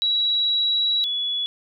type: tone pair in turn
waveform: sine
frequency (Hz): 3893 / 3400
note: B7 / G#7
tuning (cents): -26 / +40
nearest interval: major second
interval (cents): 234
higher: first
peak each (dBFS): -18 / -22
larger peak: first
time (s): 0.02-1.04 / 1.04-1.46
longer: first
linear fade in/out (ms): 0
effects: none